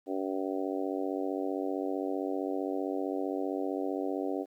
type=harmonic tone; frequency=95.4 Hz; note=G2; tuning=47 cents flat; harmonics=3 / 4 / 5 / 6 / 7 / 8; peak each=-34 / -36 / -38 / -40 / -41 / -42 dBFS; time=0.06-4.46 s; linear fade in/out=50 ms; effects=11-bit